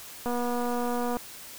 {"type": "click train", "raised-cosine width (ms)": 1, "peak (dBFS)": -18, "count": 221, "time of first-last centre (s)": [0.26, 1.169], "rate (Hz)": 242, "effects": ["white hiss -44 dBFS RMS until 1.58 s"]}